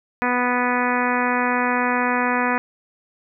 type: harmonic tone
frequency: 246.9 Hz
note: B3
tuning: in tune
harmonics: 1 / 2 / 3 / 4 / 5 / 6 / 7 / 8 / 9 / 10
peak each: -24 / -27 / -27 / -24 / -28 / -28 / -27 / -29 / -34 / -32 dBFS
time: 0.22-2.58 s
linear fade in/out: 0 ms
effects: none